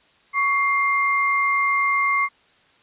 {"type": "tone pair together", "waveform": "sine", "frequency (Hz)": [1119.9, 2108], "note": ["C#6", "C7"], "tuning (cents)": [17, 12], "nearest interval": "major seventh", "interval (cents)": 1095, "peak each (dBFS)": -20, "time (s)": [0.33, 2.29], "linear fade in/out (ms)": 50, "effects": ["white hiss -57 dBFS RMS until 2.82 s", "resampled to 8000 Hz"]}